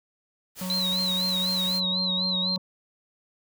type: noise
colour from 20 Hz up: white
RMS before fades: -38 dBFS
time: 0.55-1.81 s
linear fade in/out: 50 ms
type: harmonic tone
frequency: 184.7 Hz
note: F#3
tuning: 3 cents flat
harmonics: 1 / 3 / 5 / 6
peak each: -30 / -40 / -44 / -46 dBFS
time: 0.61-2.58 s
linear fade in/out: 5 ms
type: tone with vibrato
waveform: sine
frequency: 3951 Hz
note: B7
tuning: in tune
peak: -24 dBFS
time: 0.7-2.56 s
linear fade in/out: 0 ms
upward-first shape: sine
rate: 4 Hz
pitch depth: 97 cents each way
effects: none